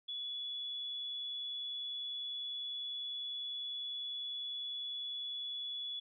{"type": "tone with amplitude modulation", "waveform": "sine", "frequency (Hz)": 3410, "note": "G#7", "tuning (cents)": 45, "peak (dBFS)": -37, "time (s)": [0.08, 6], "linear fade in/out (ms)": 10, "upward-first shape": "sine", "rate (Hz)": 130, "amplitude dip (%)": 30, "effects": []}